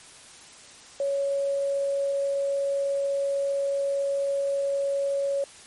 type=tone with quantisation; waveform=sine; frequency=557 Hz; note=C#5; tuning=8 cents sharp; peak=-23 dBFS; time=1-5.44 s; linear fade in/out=2 ms; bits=8; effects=white hiss -48 dBFS RMS until 5.66 s + MP3 48 kbps